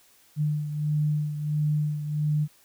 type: beating tone pair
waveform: sine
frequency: 150 / 151.5 Hz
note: D3 / D#3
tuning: +37 / -46 cents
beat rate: 1.5 Hz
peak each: -24 / -31 dBFS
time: 0.36-2.48 s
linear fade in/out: 50 ms
effects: white hiss -59 dBFS RMS until 2.64 s